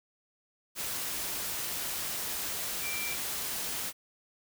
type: tone in noise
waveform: sine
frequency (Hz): 2349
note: D7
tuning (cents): 0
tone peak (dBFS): -36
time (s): 2.81-3.17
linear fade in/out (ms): 50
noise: white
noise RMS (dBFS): -35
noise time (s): 0.75-3.93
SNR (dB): -4
effects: none